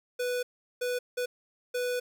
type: tone bursts at uneven times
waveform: square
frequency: 493.9 Hz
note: B4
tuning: in tune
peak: -29 dBFS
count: 4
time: 0.19-0.43 / 0.81-0.99 / 1.17-1.26 / 1.74-2 s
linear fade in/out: 10 ms
effects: 10-bit